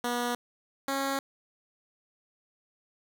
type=tone pair in turn; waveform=10% pulse; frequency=242 / 273.3 Hz; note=B3 / C#4; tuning=-35 / -24 cents; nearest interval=major second; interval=211 cents; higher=second; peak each=-20 dBFS; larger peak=neither; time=0.04-0.35 / 0.88-1.19 s; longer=neither; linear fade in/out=2 ms; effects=none